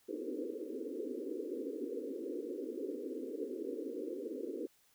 white band-pass noise, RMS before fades -41 dBFS, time 0.08-4.67 s, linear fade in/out 10 ms, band 250 to 500 Hz, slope 96 dB/octave, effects white hiss -70 dBFS RMS until 4.94 s

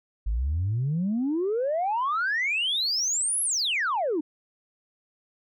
sine exponential two-way sweep, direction up then down, 49.06 to 11320 to 284.7 Hz, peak -22 dBFS, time 0.26-4.21 s, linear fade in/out 10 ms, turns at 3.42 s, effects tanh soft clip ceiling -20 dBFS

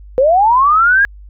sine linear sweep, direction up, 493.9 to 1661.2 Hz, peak -7 dBFS, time 0.18-1.05 s, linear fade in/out 0 ms, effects added 50 Hz sine -33 dBFS peak until 1.29 s

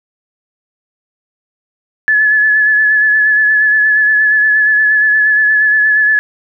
sine tone with vibrato, 1717 Hz, A6, 43 cents flat, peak -7 dBFS, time 2.08-6.19 s, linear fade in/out 0 ms, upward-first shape sine, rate 8.5 Hz, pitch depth 27 cents each way, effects none

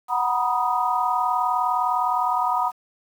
sine chord, B major seventh, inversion second, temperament equal with one note detuned, 740 / 948.1 / 987.8 / 1244.5 Hz, F#5 / A#5 / B5 / D#6, 0 / +29 / 0 / 0 cents, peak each -25 dBFS, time 0.08-2.72 s, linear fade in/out 50 ms, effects 8-bit

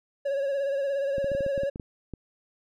triangle tone with vibrato, 554.4 Hz, C#5, in tune, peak -23 dBFS, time 0.25-1.7 s, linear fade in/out 10 ms, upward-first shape sine, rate 17 Hz, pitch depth 44 cents each way
clicks, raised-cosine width 3 ms, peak -23 dBFS, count 11, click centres 1.182 / 1.244 / 1.317 / 1.35 / 1.407 / 1.464 / 1.578 / 1.634 / 1.759 / 1.798 / 2.137 s
effects none

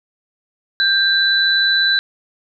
sine tone pair together, 1581 / 3984 Hz, G6 / B7, +14 / +14 cents, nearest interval octave + major third, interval 1600 cents, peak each -15 dBFS, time 0.8-1.99 s, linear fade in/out 0 ms, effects none

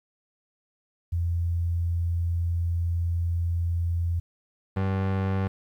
sine / 30% pulse tone pair in turn, 85.3 / 96.08 Hz, F2 / G2, -40 / -34 cents, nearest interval major second, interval 206 cents, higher second, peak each -23 / -21 dBFS, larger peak second, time 1.12-4.2 / 4.76-5.48 s, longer first, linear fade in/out 10 ms, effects low-pass 2000 Hz 12 dB/octave + 10-bit

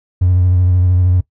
triangle tone with vibrato, 90.5 Hz, F#2, 38 cents flat, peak -6 dBFS, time 0.21-1.21 s, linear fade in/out 10 ms, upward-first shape sine, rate 13 Hz, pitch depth 36 cents each way, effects noise-tail reverb RT60 0.1 s tail -20 dB re dry + tanh soft clip ceiling -3 dBFS

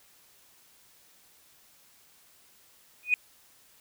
sine tone with exponential growth, 2479 Hz, D#7, 7 cents flat, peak -15 dBFS, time 3.03-3.14 s, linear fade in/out 1 ms, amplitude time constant 23 ms, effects tanh soft clip ceiling -12 dBFS + white hiss -60 dBFS RMS until 3.8 s

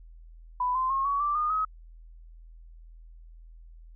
sine tone with pitch steps, 995 / 1036.7 / 1080.1 / 1125.3 / 1172.4 / 1221.5 / 1272.6 Hz, B5 / C6 / C#6 / C#6 / D6 / D#6 / D#6, +13 / -16 / -45 / +26 / -3 / -32 / +39 cents, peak -24 dBFS, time 0.6-1.65 s, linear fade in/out 5 ms, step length 150 ms, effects added 41 Hz sine -46 dBFS peak until 3.95 s

